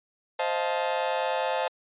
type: chord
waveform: 40% pulse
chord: F dominant seventh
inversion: second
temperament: just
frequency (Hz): 523.8 / 628.6 / 698.5 / 873.1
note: C5 / Eb5 / F5 / A5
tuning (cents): +2 / +18 / 0 / -14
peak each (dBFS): -29 / -31 / -32 / -29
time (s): 0.39-1.68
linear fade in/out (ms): 5
effects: resampled to 8000 Hz